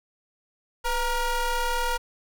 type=ring-modulated tone; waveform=30% pulse; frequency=477.7 Hz; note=A#4; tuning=42 cents sharp; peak=-18 dBFS; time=0.84-1.98 s; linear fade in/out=20 ms; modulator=458 Hz; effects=none